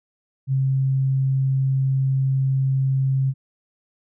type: tone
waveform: sine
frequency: 133.9 Hz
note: C3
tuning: 40 cents sharp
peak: -17 dBFS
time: 0.47-3.34 s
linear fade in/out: 50 ms
effects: none